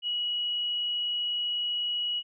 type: tone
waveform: sine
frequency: 2916 Hz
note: F#7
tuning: 26 cents flat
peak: -27 dBFS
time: 0.02-2.23 s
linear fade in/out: 50 ms
effects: none